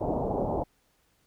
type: low-pass noise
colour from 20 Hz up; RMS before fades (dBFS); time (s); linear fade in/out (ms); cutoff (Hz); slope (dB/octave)
white; -29; 0-0.64; 20; 840; 48
effects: pink hiss -69 dBFS RMS until 1.26 s